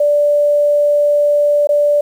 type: tone with dropouts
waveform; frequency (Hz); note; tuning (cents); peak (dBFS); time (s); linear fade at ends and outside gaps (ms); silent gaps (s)
sine; 585; D5; -7; -9; 0-2.01; 5; 1.672-1.69
effects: 7-bit